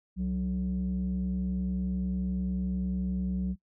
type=tone pair together; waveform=sine; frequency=65.62 / 185.6 Hz; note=C2 / F#3; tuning=+6 / +6 cents; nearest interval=octave + tritone; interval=1800 cents; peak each=-32 / -27 dBFS; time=0.16-3.56 s; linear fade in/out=50 ms; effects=noise-tail reverb RT60 0.1 s tail -23 dB re dry + tanh soft clip ceiling -24 dBFS